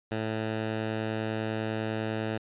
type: tone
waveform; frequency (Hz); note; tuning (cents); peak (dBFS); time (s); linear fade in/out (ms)
10% pulse; 110; A2; 0; -21; 0.11-2.38; 10
effects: resampled to 8000 Hz